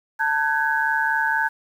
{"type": "tone cluster", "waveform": "sine", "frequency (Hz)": [891, 1514, 1658], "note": ["A5", "F#6", "G#6"], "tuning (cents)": [22, 39, -3], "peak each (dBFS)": -23, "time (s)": [0.19, 1.49], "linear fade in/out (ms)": 20, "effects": ["8-bit"]}